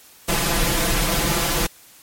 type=noise with comb filter; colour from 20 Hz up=pink; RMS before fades=-20 dBFS; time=0.28-1.67 s; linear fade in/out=10 ms; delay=5.9 ms; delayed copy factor=+1; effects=white hiss -48 dBFS RMS until 2.02 s + MP3 64 kbps